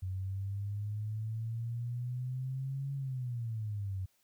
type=exponential two-way sweep; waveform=sine; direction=up then down; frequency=92.5 to 139.3 to 92.5 Hz; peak=-34 dBFS; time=0.02-4.06 s; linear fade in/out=10 ms; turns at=2.94 s; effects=white hiss -73 dBFS RMS until 4.23 s